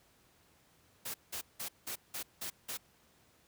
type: noise bursts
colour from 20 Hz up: white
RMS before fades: -40 dBFS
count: 7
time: 1.05-2.774 s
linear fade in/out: 10 ms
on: 92 ms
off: 180 ms
effects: pink hiss -67 dBFS RMS until 3.47 s + high-pass 60 Hz 12 dB/octave